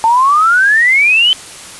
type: exponential sweep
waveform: sine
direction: up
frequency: 880 to 3104 Hz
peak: -6 dBFS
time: 0.04-1.33 s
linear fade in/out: 0 ms
effects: white hiss -31 dBFS RMS until 1.79 s + resampled to 24000 Hz